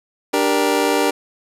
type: chord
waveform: 25% pulse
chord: G minor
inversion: second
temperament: just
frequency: 294 / 392 / 470.4 Hz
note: D4 / G4 / Bb4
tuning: +2 / 0 / +16 cents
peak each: -16 dBFS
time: 0.33-1.11 s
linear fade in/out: 10 ms
effects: resampled to 32000 Hz + 7-bit